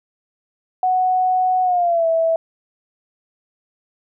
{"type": "tone with pitch glide", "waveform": "sine", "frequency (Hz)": [740, 655.5], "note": ["F#5", "E5"], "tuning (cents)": [0, -10], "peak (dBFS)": -14, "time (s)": [0.83, 2.36], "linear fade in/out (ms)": 2, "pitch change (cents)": -210, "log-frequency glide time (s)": [1.63, 2.07], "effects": []}